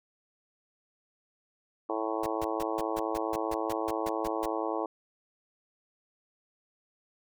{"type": "harmonic tone", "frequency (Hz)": 110.2, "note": "A2", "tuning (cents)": 3, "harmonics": [3, 4, 5, 6, 7, 8, 9, 10], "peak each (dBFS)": [-35, -36, -37, -38, -38, -39, -40, -40], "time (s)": [1.89, 4.86], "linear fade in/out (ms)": 5}
{"type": "noise bursts", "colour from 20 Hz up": "pink", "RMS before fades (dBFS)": -40, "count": 13, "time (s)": [2.23, 4.459], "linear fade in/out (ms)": 5, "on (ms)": 33, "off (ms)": 150}
{"effects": []}